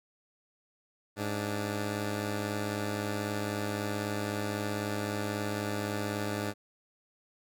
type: tone pair together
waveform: 10% pulse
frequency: 103.83 / 292.9 Hz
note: G#2 / D4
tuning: 0 / -5 cents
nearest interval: octave + tritone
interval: 1795 cents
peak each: -24 / -30 dBFS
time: 1.16-6.54 s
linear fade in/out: 50 ms
effects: none